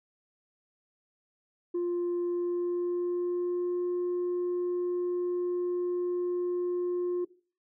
sine tone with pitch glide, 350 to 355.3 Hz, F4 to F4, +4 to +30 cents, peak -25 dBFS, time 1.74-7.25 s, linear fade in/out 10 ms, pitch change +26 cents, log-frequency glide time 2.23-3.85 s, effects noise-tail reverb RT60 0.4 s tail -19 dB re dry + tanh soft clip ceiling -26 dBFS

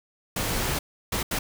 pink noise bursts at uneven times, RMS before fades -27 dBFS, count 3, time 0.36-0.79 / 1.12-1.23 / 1.31-1.39 s, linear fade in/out 5 ms, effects none

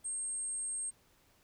sine tone, 8490 Hz, C9, 24 cents sharp, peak -35 dBFS, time 0.04-0.91 s, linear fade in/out 20 ms, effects pink hiss -68 dBFS RMS until 1.43 s

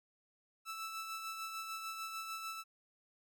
sawtooth tone with tremolo, 1318.5 Hz, E6, in tune, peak -36 dBFS, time 0.65-2.64 s, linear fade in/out 50 ms, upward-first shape sine, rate 6.7 Hz, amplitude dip 40%, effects none

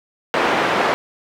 pink band-pass noise, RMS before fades -18 dBFS, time 0.34-0.94 s, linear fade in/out 0 ms, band 370 to 2100 Hz, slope 12 dB/octave, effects none

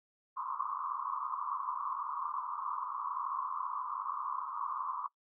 pink band-pass noise, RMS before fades -38 dBFS, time 0.36-5.08 s, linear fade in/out 20 ms, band 990 to 1200 Hz, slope 96 dB/octave, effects noise-tail reverb RT60 0.1 s tail -21 dB re dry

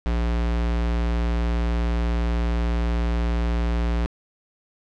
square tone, 58.27 Hz, A#1, in tune, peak -21 dBFS, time 0.06-4.06 s, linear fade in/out 0 ms, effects low-pass 4000 Hz 12 dB/octave

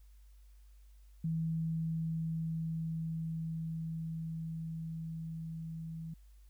sine tone with level ramp, 162.2 Hz, E3, 28 cents flat, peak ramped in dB -31 to -40 dBFS, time 1.24-6.14 s, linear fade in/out 5 ms, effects added 50 Hz sine -55 dBFS peak until 6.49 s + white hiss -74 dBFS RMS until 6.49 s

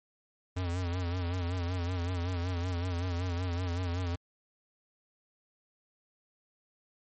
square tone with vibrato, 88.7 Hz, F2, 27 cents sharp, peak -31 dBFS, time 0.56-4.16 s, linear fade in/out 10 ms, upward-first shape sine, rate 5.3 Hz, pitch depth 71 cents each way, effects MP3 32 kbps

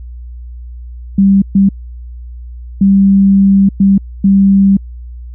sine tone bursts at uneven times, 196 Hz, G3, in tune, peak -4 dBFS, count 5, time 1.18-1.42 / 1.55-1.69 / 2.81-3.69 / 3.8-3.98 / 4.24-4.77 s, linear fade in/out 5 ms, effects added 60 Hz sine -25 dBFS peak until 5.34 s

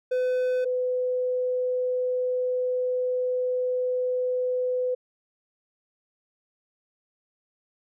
triangle / sine tone pair in turn, 505 / 502.7 Hz, B4 / B4, +39 / +31 cents, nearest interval unison, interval 8 cents, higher first, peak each -20 / -23 dBFS, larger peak first, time 0.11-0.65 / 0.65-4.95 s, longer second, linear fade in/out 10 ms, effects none

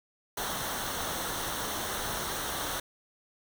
pink noise with comb filter, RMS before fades -34 dBFS, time 0.37-2.8 s, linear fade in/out 5 ms, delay 0.41 ms, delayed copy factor -0.6, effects none

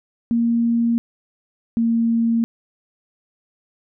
sine tone pair in turn, 233.3 / 230.2 Hz, A#3 / A#3, +2 / -22 cents, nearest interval unison, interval 24 cents, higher first, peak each -15 dBFS, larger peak neither, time 0.31-0.98 / 1.77-2.44 s, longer neither, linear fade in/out 0 ms, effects none

